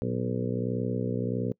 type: harmonic tone with a mistuned harmonic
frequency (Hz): 61.5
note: B1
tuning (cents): -7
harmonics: 2 / 3 / 4 / 5 / 6 / 7 / 8 / 9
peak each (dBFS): -32 / -33 / -33 / -42 / -39 / -35 / -36 / -44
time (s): 0.02-1.52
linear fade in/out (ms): 0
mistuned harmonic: 2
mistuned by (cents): -88
effects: noise-tail reverb RT60 0.1 s tail -25 dB re dry